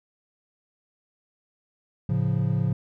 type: chord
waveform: triangle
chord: A augmented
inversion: none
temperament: equal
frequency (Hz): 110 / 138.59 / 174.61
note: A2 / C#3 / E#3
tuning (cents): 0 / 0 / 0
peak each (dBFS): -24 / -23 / -25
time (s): 2.09-2.73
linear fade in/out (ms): 5
effects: none